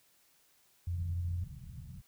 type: tone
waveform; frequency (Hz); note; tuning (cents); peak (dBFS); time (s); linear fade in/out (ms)
sine; 87.31; F2; 0; -32; 0.87-1.44; 5
type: low-pass noise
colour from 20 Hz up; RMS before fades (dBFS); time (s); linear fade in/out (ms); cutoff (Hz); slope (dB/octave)
white; -47; 0.92-2.02; 20; 170; 48
effects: white hiss -68 dBFS RMS until 2.07 s